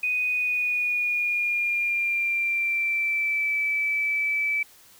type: tone with pitch glide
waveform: sine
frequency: 2489 to 2309 Hz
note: D#7 to D7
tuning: 0 to -30 cents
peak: -22 dBFS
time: 0.03-4.63 s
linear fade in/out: 5 ms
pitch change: -130 cents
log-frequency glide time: 0.26-3.55 s
effects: white hiss -53 dBFS RMS until 4.99 s

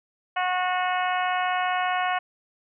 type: harmonic tone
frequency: 365 Hz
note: F#4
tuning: 24 cents flat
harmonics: 2 / 3 / 4 / 5 / 6 / 7 / 8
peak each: -25 / -29 / -31 / -33 / -35 / -36 / -37 dBFS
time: 0.36-2.19 s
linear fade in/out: 10 ms
effects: none

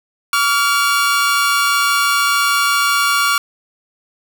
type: tone pair together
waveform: sawtooth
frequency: 1141.9 / 1396.9 Hz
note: D6 / F6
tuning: -49 / 0 cents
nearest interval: minor third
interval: 349 cents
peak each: -12 dBFS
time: 0.33-3.38 s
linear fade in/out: 2 ms
effects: none

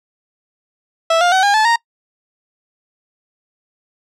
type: tone with pitch steps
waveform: 30% pulse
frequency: 658 / 705.2 / 755.8 / 810.1 / 868.2 / 930.6 Hz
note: E5 / F5 / F#5 / G#5 / A5 / A#5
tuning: -3 / +17 / +37 / -43 / -23 / -3 cents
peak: -8 dBFS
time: 1.1-1.76 s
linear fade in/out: 5 ms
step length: 110 ms
effects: noise-tail reverb RT60 0.1 s tail -24 dB re dry + low-pass 6000 Hz 12 dB/octave

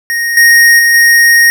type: tone with level steps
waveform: square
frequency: 1864.7 Hz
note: A#6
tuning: in tune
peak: -12 / -3 / -6 / -4 dBFS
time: 0.1-1.5 s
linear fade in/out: 0 ms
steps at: 0.37 / 0.79 / 0.94 s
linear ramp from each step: 2 ms
effects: none

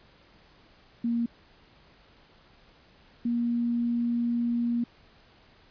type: tone pair in turn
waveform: sine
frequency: 234.4 / 237 Hz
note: A#3 / A#3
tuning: +10 / +29 cents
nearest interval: unison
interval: 19 cents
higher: second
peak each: -24 / -24 dBFS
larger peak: neither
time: 1.04-1.26 / 3.25-4.84 s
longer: second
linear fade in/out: 5 ms
effects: pink hiss -58 dBFS RMS until 5.7 s + resampled to 11025 Hz

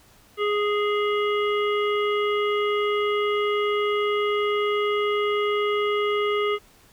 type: harmonic tone with a mistuned harmonic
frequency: 415.3 Hz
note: G#4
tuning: in tune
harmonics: 1 / 3 / 5 / 7 / 8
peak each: -22 / -27 / -31 / -34 / -40 dBFS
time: 0.37-6.59 s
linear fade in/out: 50 ms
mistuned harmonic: 7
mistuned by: -22 cents
effects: pink hiss -55 dBFS RMS until 6.92 s

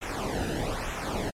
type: noise with flanger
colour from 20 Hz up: brown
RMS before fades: -31 dBFS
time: 0.01-1.31 s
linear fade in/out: 20 ms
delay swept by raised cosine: 0.21 to 0.93 ms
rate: 1.1 Hz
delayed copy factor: -0.8
effects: low-pass 12000 Hz 12 dB/octave + MP3 64 kbps

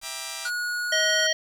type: chord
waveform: 5% pulse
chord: E half-diminished seventh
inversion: none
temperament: just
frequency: 659.3 / 791.1 / 949.3 / 1186.7 Hz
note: E5 / G5 / Bb5 / D6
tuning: 0 / +16 / +31 / +18 cents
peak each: -27 dBFS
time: 0.01-0.51 s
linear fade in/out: 50 ms
type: tone with pitch glide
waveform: square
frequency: 1452 to 1462.1 Hz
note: F#6 to F#6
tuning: -33 to -21 cents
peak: -27 dBFS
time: 0.45-1.27 s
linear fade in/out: 5 ms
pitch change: +12 cents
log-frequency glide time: 0.86-1.03 s
type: harmonic tone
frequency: 631 Hz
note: D#5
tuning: 24 cents sharp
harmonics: 1 / 3 / 5 / 7 / 9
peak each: -27 / -25 / -26 / -29 / -29 dBFS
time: 0.92-1.33 s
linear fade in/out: 5 ms
effects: low-pass 12000 Hz 12 dB/octave + 8-bit

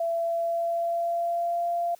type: tone with pitch glide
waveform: sine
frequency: 671 to 689.5 Hz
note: E5 to F5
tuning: +31 to -22 cents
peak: -24 dBFS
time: 0-1.95 s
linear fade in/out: 5 ms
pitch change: +47 cents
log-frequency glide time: 0.12-1.64 s
effects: white hiss -58 dBFS RMS until 1.99 s

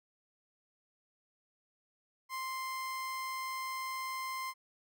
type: tone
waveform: 30% pulse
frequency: 1046.5 Hz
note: C6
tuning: in tune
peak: -34 dBFS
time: 2.29-4.54 s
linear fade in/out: 50 ms
effects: none

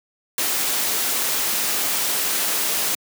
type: noise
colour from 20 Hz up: white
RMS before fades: -22 dBFS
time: 0.38-2.95 s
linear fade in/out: 2 ms
effects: high-pass 200 Hz 12 dB/octave

